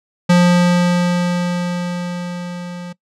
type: tone with level ramp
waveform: square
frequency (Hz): 176.5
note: F3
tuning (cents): +19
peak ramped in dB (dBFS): -8 to -28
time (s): 0.29-2.93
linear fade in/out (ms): 10
effects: noise-tail reverb RT60 0.1 s tail -21 dB re dry + low-pass 7000 Hz 12 dB/octave